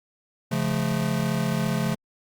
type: chord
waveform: square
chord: Db augmented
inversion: none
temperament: just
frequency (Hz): 138.59 / 173.24 / 216.5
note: Db3 / F3 / A3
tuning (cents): 0 / -14 / -28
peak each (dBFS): -28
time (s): 0.51-1.95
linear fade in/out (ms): 10
effects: Opus 48 kbps